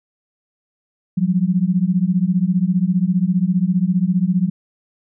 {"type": "beating tone pair", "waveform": "sine", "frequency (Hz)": [174.61, 189.61], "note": ["F3", "F#3"], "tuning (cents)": [0, 43], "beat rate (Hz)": 15, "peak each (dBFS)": -17, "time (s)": [1.17, 4.5], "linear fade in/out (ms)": 10, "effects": []}